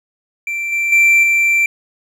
triangle tone with level steps, 2349 Hz, D7, in tune, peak -17 / -13 / -6 / -9 dBFS, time 0.47-1.66 s, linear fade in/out 2 ms, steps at 0.72 / 0.92 / 1.23 s, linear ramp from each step 5 ms, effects none

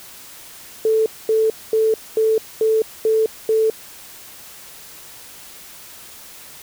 sine tone bursts, 440.5 Hz, A4, 2 cents sharp, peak -13 dBFS, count 7, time 0.85-3.7 s, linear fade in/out 2 ms, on 210 ms, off 230 ms, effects white hiss -40 dBFS RMS until 6.62 s

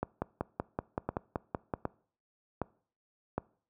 two click trains, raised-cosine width 1 ms, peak -17 / -17 dBFS, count 4 / 10, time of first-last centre 1.09-3.38 / 0.03-1.738 s, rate 1.31 / 5.27 Hz, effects noise-tail reverb RT60 0.5 s tail -23 dB re dry + high-pass 60 Hz 12 dB/octave

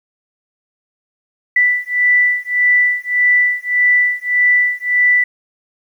sine beating tone pair, 1975.5 / 1977.2 Hz, B6 / B6, 0 / +1 cents, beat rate 1.7 Hz, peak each -14 dBFS, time 1.56-5.24 s, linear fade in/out 5 ms, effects 8-bit

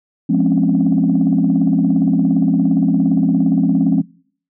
sine chord, Db major seventh, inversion first, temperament just, 173.24 / 207.9 / 259.9 / 277.2 Hz, F3 / Ab3 / C4 / Db4, -14 / +2 / -11 / 0 cents, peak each -16 dBFS, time 0.29-4.02 s, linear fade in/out 10 ms, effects noise-tail reverb RT60 0.5 s tail -22 dB re dry + tanh soft clip ceiling -5 dBFS

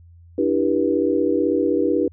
sine chord, E minor seventh, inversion third, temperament equal with one note detuned, 293.7 / 329.6 / 392 / 484 Hz, D4 / E4 / G4 / B4, 0 / 0 / 0 / -35 cents, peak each -22 dBFS, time 0.38-2.08 s, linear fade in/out 5 ms, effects added 85 Hz sine -44 dBFS peak until 2.12 s

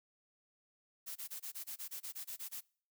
blue noise bursts, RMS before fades -44 dBFS, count 13, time 1.06-2.61 s, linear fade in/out 20 ms, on 98 ms, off 23 ms, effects noise-tail reverb RT60 0.5 s tail -25 dB re dry

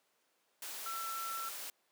sine tone in noise, 1341 Hz, E6, 29 cents sharp, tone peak -39 dBFS, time 0.86-1.49 s, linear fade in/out 2 ms, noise white, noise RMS -44 dBFS, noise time 0.62-1.7 s, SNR +2 dB, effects pink hiss -75 dBFS RMS until 1.91 s + high-pass 400 Hz 12 dB/octave

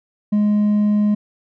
sine tone with hard clipping, 208.6 Hz, G#3, 8 cents sharp, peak -14 dBFS, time 0.32-1.15 s, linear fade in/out 10 ms, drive 2 dB, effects none

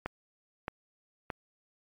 click train, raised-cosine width 0.5 ms, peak -18 dBFS, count 3, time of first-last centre 0.06-1.302 s, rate 1.61 Hz, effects MP3 96 kbps

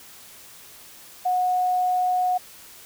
sine tone, 730 Hz, F#5, 24 cents flat, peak -19 dBFS, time 1.25-2.38 s, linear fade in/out 10 ms, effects white hiss -46 dBFS RMS until 2.85 s

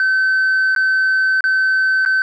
sine tone with dropouts, 1534 Hz, G6, 38 cents flat, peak -10 dBFS, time 0-2.22 s, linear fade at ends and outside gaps 1 ms, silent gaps 0.75-0.762 / 1.407-1.44 / 2.051-2.06 s, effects tanh soft clip ceiling -11 dBFS

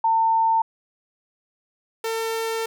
sine / sawtooth tone pair in turn, 900 / 450.8 Hz, A5 / A4, +39 / +42 cents, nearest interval octave, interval 1197 cents, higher first, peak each -16 / -20 dBFS, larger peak first, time 0.04-0.62 / 2.04-2.66 s, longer second, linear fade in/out 5 ms, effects none

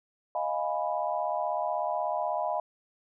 sine chord, F half-diminished seventh, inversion third, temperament equal, 622.3 / 698.5 / 830.6 / 987.8 Hz, Eb5 / F5 / Ab5 / Cb6, 0 / 0 / 0 / 0 cents, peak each -32 / -32 / -34 / -34 dBFS, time 0.35-2.6 s, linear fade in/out 2 ms, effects none

